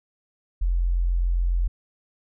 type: tone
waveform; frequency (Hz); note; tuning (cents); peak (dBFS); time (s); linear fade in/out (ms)
sine; 43.65; F1; 0; -19; 0.61-1.68; 10
effects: none